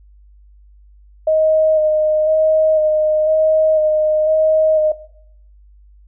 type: tone with vibrato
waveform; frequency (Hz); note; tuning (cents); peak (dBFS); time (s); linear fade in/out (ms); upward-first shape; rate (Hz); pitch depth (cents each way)
sine; 622.3; D#5; 0; -11; 1.27-4.92; 5; square; 1; 15
effects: noise-tail reverb RT60 0.7 s tail -18 dB re dry + added 50 Hz sine -43 dBFS peak until 6.07 s